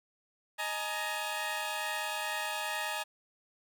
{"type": "chord", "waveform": "15% pulse", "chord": "D# suspended fourth", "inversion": "none", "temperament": "equal with one note detuned", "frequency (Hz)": [622.3, 842.7, 932.3], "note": ["D#5", "G#5", "A#5"], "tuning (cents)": [0, 25, 0], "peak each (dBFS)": [-33, -30, -32], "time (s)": [0.58, 3.04], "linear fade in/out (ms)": 20, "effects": []}